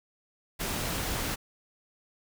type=noise; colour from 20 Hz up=pink; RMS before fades=-32 dBFS; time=0.59-1.36 s; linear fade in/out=20 ms; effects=none